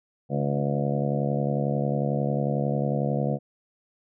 harmonic tone with a mistuned harmonic, 71.1 Hz, C#2, 45 cents sharp, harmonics 2 / 3 / 4 / 5 / 6 / 7 / 8 / 9 / 10, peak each -26 / -29 / -36 / -38 / -40 / -31 / -34 / -35 / -36 dBFS, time 0.29-3.39 s, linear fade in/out 50 ms, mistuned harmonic 5, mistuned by -25 cents, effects none

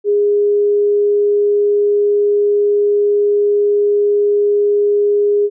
sine tone, 411 Hz, G#4, 18 cents flat, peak -10 dBFS, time 0.04-5.5 s, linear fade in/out 50 ms, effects none

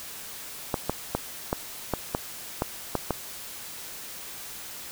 clicks, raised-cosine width 1 ms, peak -10 dBFS, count 9, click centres 0.742 / 0.896 / 1.15 / 1.529 / 1.937 / 2.149 / 2.621 / 2.953 / 3.107 s, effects white hiss -40 dBFS RMS until 4.91 s

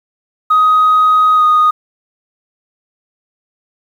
sine tone with pitch glide, 1255 to 1238.4 Hz, D#6 to D#6, +15 to -9 cents, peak -5 dBFS, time 0.5-1.71 s, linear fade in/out 10 ms, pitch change -24 cents, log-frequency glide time 1.35-1.43 s, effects tanh soft clip ceiling -4 dBFS + 7-bit

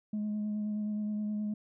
sine tone with vibrato, 210.6 Hz, G#3, 24 cents sharp, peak -29 dBFS, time 0.13-1.54 s, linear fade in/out 5 ms, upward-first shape sine, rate 9.5 Hz, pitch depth 16 cents each way, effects tanh soft clip ceiling -29 dBFS

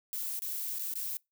violet noise with dropouts, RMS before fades -36 dBFS, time 0.13-1.17 s, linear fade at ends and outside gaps 0 ms, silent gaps 0.392-0.42 / 0.786-0.793 / 0.937-0.955 s, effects noise-tail reverb RT60 0.2 s tail -25 dB re dry

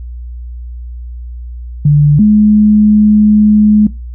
sine tone pair in turn, 146.83 / 211.2 Hz, D3 / G#3, 0 / +29 cents, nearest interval tritone, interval 629 cents, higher second, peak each -3 dBFS, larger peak neither, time 1.85-2.19 / 2.19-3.87 s, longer second, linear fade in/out 5 ms, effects noise-tail reverb RT60 0.2 s tail -18 dB re dry + added 60 Hz sine -22 dBFS peak until 4.14 s

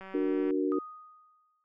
click train, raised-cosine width 0.5 ms, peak -31 dBFS, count 96, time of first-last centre 0.01-0.507 s, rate 191 Hz
sine chord, D augmented, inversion none, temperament equal, 293.7 / 370 / 466.2 Hz, D4 / F#4 / A#4, 0 / 0 / 0 cents, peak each -29 / -30 / -34 dBFS, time 0.14-0.79 s, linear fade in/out 5 ms
sine tone with exponential decay, 1243 Hz, D#6, 2 cents flat, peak -35 dBFS, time 0.72-1.64 s, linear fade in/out 0 ms, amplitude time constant 200 ms
effects none

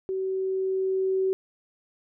sine tone with level ramp, 380 Hz, F#4, 46 cents sharp, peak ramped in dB -26 to -21 dBFS, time 0.09-1.33 s, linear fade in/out 0 ms, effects none

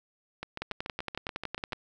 two click trains, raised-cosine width 0.3 ms, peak -17 / -20 dBFS, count 13 / 10, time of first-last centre 0.62-1.731 / 0.43-1.723 s, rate 10.8 / 6.96 Hz, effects none

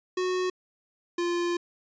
square tone pair in turn, 367.2 / 347.3 Hz, F#4 / F4, -13 / -10 cents, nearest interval minor second, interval 97 cents, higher first, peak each -26 dBFS, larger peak neither, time 0.17-0.5 / 1.18-1.57 s, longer second, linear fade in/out 5 ms, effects resampled to 16000 Hz

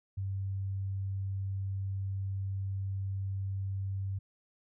sine tone, 97.1 Hz, G2, 16 cents flat, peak -32 dBFS, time 0.17-4.19 s, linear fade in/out 10 ms, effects none

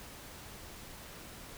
silence, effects pink hiss -49 dBFS RMS until 1.57 s

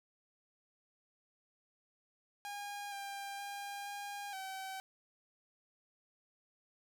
sawtooth tone with pitch steps, 814 / 797 / 805 / 810 / 766 Hz, G#5 / G5 / G5 / G#5 / G5, -35 / +28 / +46 / -43 / -40 cents, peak -38 dBFS, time 2.45-4.8 s, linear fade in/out 0 ms, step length 470 ms, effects none

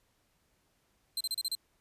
sawtooth tone bursts, 4118 Hz, C8, 28 cents flat, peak -28 dBFS, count 6, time 1.17-1.551 s, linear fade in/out 2 ms, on 36 ms, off 33 ms, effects pink hiss -73 dBFS RMS until 1.8 s + resampled to 32000 Hz

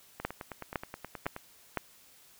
two click trains, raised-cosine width 0.5 ms, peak -24 / -15 dBFS, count 12 / 4, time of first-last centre 0.2-1.364 / 0.25-1.773 s, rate 9.45 / 1.97 Hz, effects white hiss -59 dBFS RMS until 2.39 s

